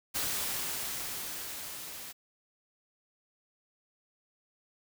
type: noise with level ramp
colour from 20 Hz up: white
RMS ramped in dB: -32 to -44 dBFS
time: 0.14-2.13 s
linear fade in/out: 20 ms
effects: none